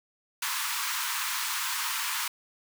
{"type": "high-pass noise", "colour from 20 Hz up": "pink", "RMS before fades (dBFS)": -31, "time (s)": [0.42, 2.28], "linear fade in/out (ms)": 5, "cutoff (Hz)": 900, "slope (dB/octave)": 96, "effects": []}